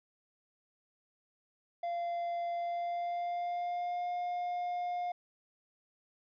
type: tone with pitch glide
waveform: triangle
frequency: 690 to 710.2 Hz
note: F5 to F5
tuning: -21 to +29 cents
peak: -31 dBFS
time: 1.83-5.12 s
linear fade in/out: 5 ms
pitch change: +50 cents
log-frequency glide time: 2.54-4.1 s
effects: resampled to 11025 Hz + 12-bit